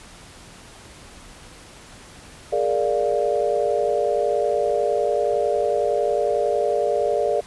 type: chord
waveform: sine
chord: Bb dominant seventh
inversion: third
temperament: equal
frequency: 415.3 / 466.2 / 587.3 / 698.5 Hz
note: Ab4 / Bb4 / D5 / F5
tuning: 0 / 0 / 0 / 0 cents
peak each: -24 / -24 / -22 / -26 dBFS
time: 2.52-7.41 s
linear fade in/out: 10 ms
effects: pink hiss -44 dBFS RMS until 7.46 s + resampled to 24000 Hz